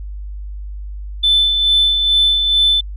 sine tone with tremolo, 3520 Hz, A7, in tune, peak -8 dBFS, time 1.23-2.81 s, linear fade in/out 10 ms, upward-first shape sine, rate 2.3 Hz, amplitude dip 45%, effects tanh soft clip ceiling -5 dBFS + added 50 Hz sine -25 dBFS peak until 2.96 s

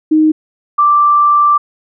sine tone pair in turn, 311.1 / 1174.6 Hz, D#4 / D6, 0 / 0 cents, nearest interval octave + major seventh, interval 2300 cents, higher second, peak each -6 dBFS, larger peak neither, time 0.11-0.32 / 0.78-1.58 s, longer second, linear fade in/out 10 ms, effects none

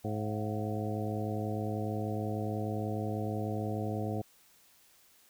harmonic tone with a mistuned harmonic, 106.4 Hz, G#2, 42 cents sharp, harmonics 1 / 2 / 3 / 4 / 5 / 6 / 7, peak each -35 / -38 / -40 / -41 / -42 / -43 / -43 dBFS, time 0.04-4.22 s, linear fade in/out 10 ms, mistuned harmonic 6, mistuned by +96 cents, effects white hiss -63 dBFS RMS until 5.29 s

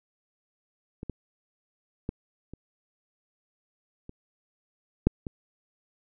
clicks, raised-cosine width 3 ms, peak -24 / -20 / -17 / -28 / -28 / -6 / -21 dBFS, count 7, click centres 1.031 / 1.097 / 2.091 / 2.536 / 4.094 / 5.07 / 5.268 s, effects none

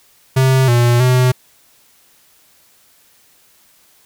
square tone with pitch steps, 131.7 / 120.1 / 126.8 Hz, C3 / B2 / B2, +12 / -48 / +46 cents, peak -10 dBFS, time 0.36-1.32 s, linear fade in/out 10 ms, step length 320 ms, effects white hiss -52 dBFS RMS until 4.05 s

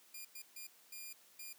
5% pulse tone bursts at uneven times, 2413 Hz, D7, 46 cents sharp, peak -37 dBFS, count 5, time 0.14-0.25 / 0.35-0.42 / 0.56-0.67 / 0.92-1.13 / 1.39-1.53 s, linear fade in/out 5 ms, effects white hiss -65 dBFS RMS until 1.58 s + high-pass 200 Hz 12 dB/octave

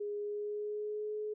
sine tone with pitch glide, 412.8 to 424.7 Hz, G#4 to G#4, -10 to +39 cents, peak -35 dBFS, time 0-1.34 s, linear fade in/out 10 ms, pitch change +49 cents, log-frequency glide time 0.18-1.14 s, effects none

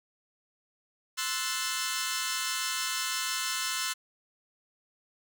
10% pulse chord, F# half-diminished seventh, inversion second, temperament equal, 1046.5 / 1318.5 / 1480 / 1760 Hz, C6 / E6 / F#6 / A6, 0 / 0 / 0 / 0 cents, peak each -27 dBFS, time 1.17-3.94 s, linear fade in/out 20 ms, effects none

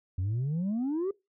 sine exponential sweep, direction up, 87.31 to 405.5 Hz, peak -25 dBFS, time 0.18-1.11 s, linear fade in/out 5 ms, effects noise-tail reverb RT60 0.2 s tail -22 dB re dry + tanh soft clip ceiling -26 dBFS

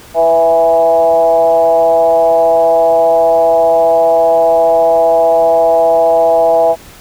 sine tone with frequency modulation, 660 Hz, E5, 2 cents sharp, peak -6 dBFS, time 0.14-6.76 s, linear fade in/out 50 ms, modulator 165 Hz, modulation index 0.89, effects pink hiss -37 dBFS RMS until 7 s

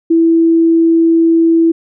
sine tone, 330 Hz, E4, 2 cents sharp, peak -6 dBFS, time 0.1-1.72 s, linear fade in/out 10 ms, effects none

